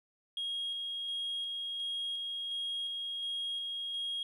sine tone with tremolo, 3272 Hz, G#7, 26 cents flat, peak -32 dBFS, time 0.37-4.23 s, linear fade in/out 2 ms, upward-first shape square, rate 1.4 Hz, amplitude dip 25%, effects tanh soft clip ceiling -31 dBFS + 12-bit

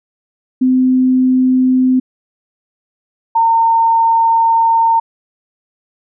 sine tone pair in turn, 256.7 / 912.1 Hz, C4 / A#5, -33 / -38 cents, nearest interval octave + minor seventh, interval 2195 cents, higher second, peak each -8 dBFS, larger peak neither, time 0.61-2 / 3.35-5 s, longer second, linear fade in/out 10 ms, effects none

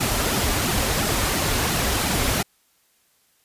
pink noise with flanger, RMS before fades -22 dBFS, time 0-2.43 s, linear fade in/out 10 ms, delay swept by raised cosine 1.8 to 6.4 ms, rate 2.9 Hz, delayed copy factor -0.7, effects white hiss -63 dBFS RMS until 3.44 s + resampled to 32000 Hz

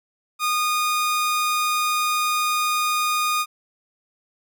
sawtooth tone, 1228 Hz, D#6, 23 cents flat, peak -16 dBFS, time 0.39-3.46 s, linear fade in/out 50 ms, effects none

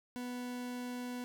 40% pulse tone, 246.9 Hz, B3, in tune, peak -38 dBFS, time 0.16-1.24 s, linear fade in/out 0 ms, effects 13-bit

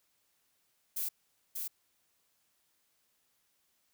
violet noise with echo, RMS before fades -35 dBFS, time 0.96-1.09 s, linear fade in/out 10 ms, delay 590 ms, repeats 1, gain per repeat -3 dB, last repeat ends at 1.68 s, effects white hiss -75 dBFS RMS until 3.93 s

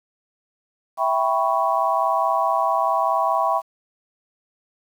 sine chord, C# half-diminished seventh, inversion first, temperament equal, 659.3 / 784 / 987.8 / 1108.7 Hz, E5 / G5 / B5 / C#6, 0 / 0 / 0 / 0 cents, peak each -23 dBFS, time 0.97-3.62 s, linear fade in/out 50 ms, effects 8-bit

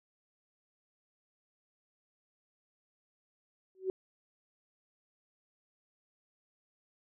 sine tone with exponential growth, 377.1 Hz, F#4, 33 cents sharp, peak -26 dBFS, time 3.75-3.9 s, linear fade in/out 1 ms, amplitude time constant 31 ms, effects none

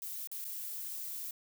violet noise with dropouts, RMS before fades -41 dBFS, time 0.02-1.31 s, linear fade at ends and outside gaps 2 ms, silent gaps 0.273-0.315 / 0.444-0.45 s, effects none

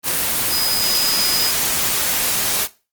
sine tone in noise, 4990 Hz, D#8, 4 cents sharp, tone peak -19 dBFS, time 0.48-1.53 s, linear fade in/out 50 ms, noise white, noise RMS -19 dBFS, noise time 0.03-2.68 s, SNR -3 dB, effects noise-tail reverb RT60 0.3 s tail -18 dB re dry + Opus 24 kbps

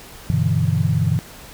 sine chord, E minor seventh, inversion first, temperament equal, 98 / 123.47 / 146.83 / 164.81 Hz, G2 / B2 / D3 / E3, 0 / 0 / 0 / 0 cents, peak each -21 dBFS, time 0.3-1.19 s, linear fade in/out 0 ms, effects pink hiss -40 dBFS RMS until 1.53 s

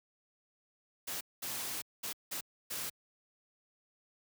white noise bursts at uneven times, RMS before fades -39 dBFS, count 5, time 1.07-1.21 / 1.42-1.82 / 2.03-2.13 / 2.31-2.41 / 2.7-2.9 s, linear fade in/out 10 ms, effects high-pass 80 Hz 12 dB/octave

